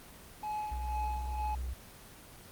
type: tone with tremolo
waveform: triangle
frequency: 848 Hz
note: G#5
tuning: 36 cents sharp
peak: -31 dBFS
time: 0.43-1.55 s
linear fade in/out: 2 ms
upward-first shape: sine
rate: 2.1 Hz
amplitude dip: 60%
type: tone with pitch glide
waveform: sine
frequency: 61.74 to 63.11 Hz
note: B1 to B1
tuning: 0 to +38 cents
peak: -34 dBFS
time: 0.71-1.74 s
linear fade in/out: 10 ms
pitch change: +38 cents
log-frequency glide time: 0.82-1.58 s
effects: pink hiss -52 dBFS RMS until 2.51 s + Opus 24 kbps